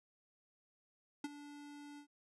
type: tone with ADSR envelope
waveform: square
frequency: 290.3 Hz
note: D4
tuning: 20 cents flat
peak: -37 dBFS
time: 1.24-2.07 s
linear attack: 4 ms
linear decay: 30 ms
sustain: -14 dB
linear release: 90 ms
effects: resampled to 24000 Hz